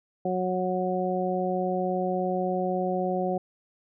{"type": "harmonic tone", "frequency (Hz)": 183.5, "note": "F#3", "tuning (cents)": -14, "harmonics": [1, 2, 3, 4], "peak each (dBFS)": [-30, -30, -30, -30], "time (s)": [0.25, 3.38], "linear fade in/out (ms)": 5, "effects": []}